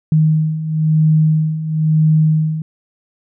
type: beating tone pair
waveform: sine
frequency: 155.56 / 156.56 Hz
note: D#3 / D#3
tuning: 0 / +11 cents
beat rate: 1 Hz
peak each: -17 / -12 dBFS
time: 0.12-2.62 s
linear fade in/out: 2 ms
effects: none